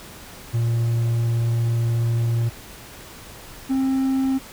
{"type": "tone pair in turn", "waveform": "triangle", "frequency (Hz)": [116.54, 265.7], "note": ["A#2", "C4"], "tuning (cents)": [0, 27], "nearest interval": "octave + major second", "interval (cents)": 1427, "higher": "second", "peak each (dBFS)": -16, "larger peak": "neither", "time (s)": [[0.53, 2.5], [3.69, 4.39]], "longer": "first", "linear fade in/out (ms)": 20, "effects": ["pink hiss -41 dBFS RMS until 4.52 s"]}